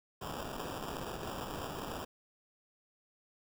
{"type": "noise with sample-and-hold", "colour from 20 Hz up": "white", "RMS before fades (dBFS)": -41, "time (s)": [0.21, 2.05], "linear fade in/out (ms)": 10, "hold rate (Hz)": 2100, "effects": []}